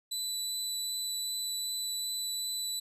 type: tone with vibrato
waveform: 25% pulse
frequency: 3979 Hz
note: B7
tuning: 12 cents sharp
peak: -28 dBFS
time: 0.11-2.8 s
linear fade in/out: 10 ms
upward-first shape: triangle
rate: 2.6 Hz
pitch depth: 8 cents each way
effects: none